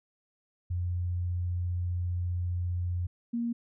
sine tone pair in turn, 88.5 / 235 Hz, F2 / A#3, +23 / +14 cents, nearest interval octave + perfect fourth, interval 1691 cents, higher second, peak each -28 dBFS, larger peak neither, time 0.7-3.07 / 3.33-3.53 s, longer first, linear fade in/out 10 ms, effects none

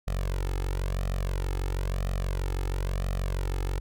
sawtooth tone with flanger, 46.25 Hz, F#1, in tune, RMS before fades -29 dBFS, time 0.07-3.8 s, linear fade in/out 10 ms, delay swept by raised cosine 1.6 to 2.34 ms, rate 0.99 Hz, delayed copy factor +1, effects none

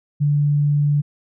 sine tone, 145.9 Hz, D3, 11 cents flat, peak -14 dBFS, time 0.2-1.02 s, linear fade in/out 20 ms, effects none

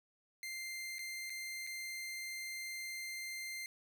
sawtooth tone with dropouts, 2093 Hz, C7, in tune, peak -38 dBFS, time 0.43-3.66 s, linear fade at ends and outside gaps 1 ms, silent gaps 0.984-0.991 / 1.297-1.302 / 1.667-1.672 s, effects none

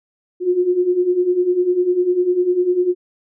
sine beating tone pair, 351.8 / 361.8 Hz, F4 / F#4, +13 / -39 cents, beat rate 10 Hz, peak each -20 / -15 dBFS, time 0.4-2.95 s, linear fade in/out 50 ms, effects none

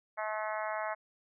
harmonic tone, 215 Hz, A3, 40 cents flat, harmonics 3 / 4 / 5 / 6 / 7 / 8 / 9 / 10, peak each -37 / -39 / -41 / -43 / -44 / -45 / -46 / -47 dBFS, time 0.17-0.95 s, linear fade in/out 20 ms, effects none

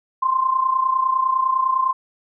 sine tone with amplitude modulation, 1046.5 Hz, C6, in tune, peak -13 dBFS, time 0.22-1.93 s, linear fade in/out 10 ms, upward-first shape sine, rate 29.9 Hz, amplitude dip 70%, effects none

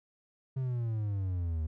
triangle exponential sweep, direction down, 134.1 to 76.6 Hz, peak -28 dBFS, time 0.56-1.67 s, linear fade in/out 10 ms, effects none

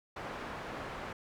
white low-pass noise, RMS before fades -42 dBFS, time 0.16-1.13 s, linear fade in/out 5 ms, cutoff 1300 Hz, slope 12 dB/octave, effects none

